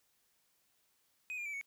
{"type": "tone with pitch steps", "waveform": "triangle", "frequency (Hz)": [2505, 2407, 2313, 2223], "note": ["D#7", "D7", "D7", "C#7"], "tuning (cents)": [11, 42, -27, 4], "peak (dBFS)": -37, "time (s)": [1.3, 1.612], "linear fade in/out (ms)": 0, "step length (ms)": 78, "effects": ["white hiss -75 dBFS RMS until 1.66 s"]}